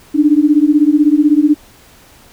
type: beating tone pair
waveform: sine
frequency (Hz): 290 / 306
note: D4 / D#4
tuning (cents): -22 / -29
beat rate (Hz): 16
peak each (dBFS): -10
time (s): 0.14-1.55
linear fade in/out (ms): 20
effects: pink hiss -44 dBFS RMS until 2.32 s